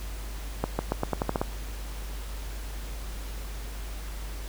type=accelerating click train; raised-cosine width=1 ms; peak=-11 dBFS; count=9; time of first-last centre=0.64-1.415 s; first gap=150 ms; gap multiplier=0.87; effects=added 50 Hz sine -34 dBFS peak until 4.48 s + pink hiss -44 dBFS RMS until 4.48 s